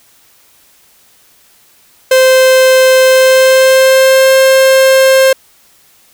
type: tone with pitch glide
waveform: 45% pulse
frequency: 520 to 529.7 Hz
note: C5 to C5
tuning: -11 to +21 cents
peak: -4 dBFS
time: 2.11-5.33 s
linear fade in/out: 5 ms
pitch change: +32 cents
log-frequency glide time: 3.04-4.35 s
effects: white hiss -47 dBFS RMS until 6.13 s